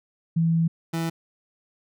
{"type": "tone pair in turn", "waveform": ["sine", "30% pulse"], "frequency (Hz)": [164.9, 164.9], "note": ["E3", "E3"], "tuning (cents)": [1, 1], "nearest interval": "unison", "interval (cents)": 0, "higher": "neither", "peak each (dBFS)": [-18, -22], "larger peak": "first", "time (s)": [[0.36, 0.68], [0.93, 1.1]], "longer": "first", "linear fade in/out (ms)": 10, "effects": []}